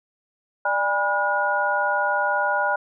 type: tone cluster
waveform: sine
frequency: 593 / 813 / 979 / 1438 Hz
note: D5 / G#5 / B5 / F#6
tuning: +17 / -37 / -15 / -50 cents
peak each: -26 / -25 / -26 / -23 dBFS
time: 0.65-2.76 s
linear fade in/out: 5 ms
effects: none